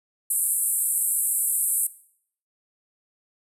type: band-pass noise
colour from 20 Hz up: pink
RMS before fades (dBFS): -24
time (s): 0.3-1.87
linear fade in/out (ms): 5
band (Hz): 8100 to 13000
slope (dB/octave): 96
effects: noise-tail reverb RT60 0.6 s tail -17 dB re dry